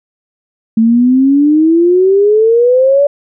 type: exponential sweep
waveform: sine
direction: up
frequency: 220.4 to 579 Hz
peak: -5 dBFS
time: 0.77-3.07 s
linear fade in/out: 5 ms
effects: none